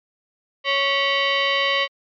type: tone with frequency modulation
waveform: sine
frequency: 554.4 Hz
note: C#5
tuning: in tune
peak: -17 dBFS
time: 0.64-1.88 s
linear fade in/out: 50 ms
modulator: 833 Hz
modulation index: 3.8
effects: MP3 96 kbps